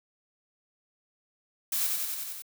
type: noise with echo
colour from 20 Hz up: blue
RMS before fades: -29 dBFS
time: 1.72-1.87 s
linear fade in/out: 5 ms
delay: 92 ms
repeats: 6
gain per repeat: -2 dB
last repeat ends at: 2.422 s
effects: none